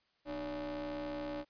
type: ring-modulated tone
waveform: 45% pulse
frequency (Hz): 135.2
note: C#3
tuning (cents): -43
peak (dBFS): -35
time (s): 0.25-1.45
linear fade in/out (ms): 50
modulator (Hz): 436
effects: white hiss -75 dBFS RMS until 1.49 s + resampled to 11025 Hz